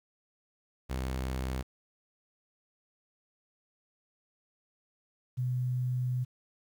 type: tone pair in turn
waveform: sawtooth / sine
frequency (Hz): 64.7 / 125.57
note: C2 / B2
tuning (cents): -19 / +29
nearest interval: major seventh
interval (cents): 1148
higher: second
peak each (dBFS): -28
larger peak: neither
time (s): 0.89-1.63 / 5.37-6.25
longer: second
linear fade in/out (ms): 20
effects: 10-bit